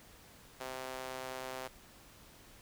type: tone with high-pass filter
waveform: sawtooth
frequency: 129.9 Hz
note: C3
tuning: 12 cents flat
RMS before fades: -43 dBFS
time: 0.6-1.68 s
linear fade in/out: 10 ms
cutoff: 570 Hz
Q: 1.2
effects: pink hiss -58 dBFS RMS until 2.61 s